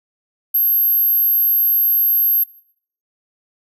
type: tone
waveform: sine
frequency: 12544 Hz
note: G9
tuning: in tune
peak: -12 dBFS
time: 0.54-2.44 s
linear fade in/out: 10 ms
effects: noise-tail reverb RT60 0.6 s tail -21 dB re dry